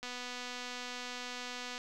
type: click train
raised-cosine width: 0.2 ms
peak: -25 dBFS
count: 433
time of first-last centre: 0.03-1.779 s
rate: 247 Hz
effects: none